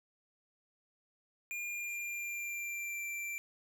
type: tone with pitch glide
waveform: square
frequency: 2413 to 2352 Hz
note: D7 to D7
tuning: +46 to +2 cents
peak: -38 dBFS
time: 1.51-3.38 s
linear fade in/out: 0 ms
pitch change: -44 cents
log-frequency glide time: 1.63-3.04 s
effects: none